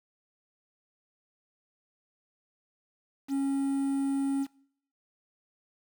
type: tone with quantisation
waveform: triangle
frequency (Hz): 274.7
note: C#4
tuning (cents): -16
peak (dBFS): -24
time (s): 3.28-4.47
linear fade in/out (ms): 50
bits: 8
effects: noise-tail reverb RT60 0.6 s tail -22 dB re dry